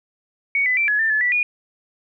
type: tone with pitch steps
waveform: sine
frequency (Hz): 2234 / 2005 / 2343 / 1693 / 1787 / 1724 / 1962 / 2447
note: C#7 / B6 / D7 / G#6 / A6 / A6 / B6 / D#7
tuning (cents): +13 / +26 / -5 / +33 / +26 / -36 / -12 / -29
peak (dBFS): -16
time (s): 0.55-1.43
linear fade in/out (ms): 2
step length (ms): 110
effects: none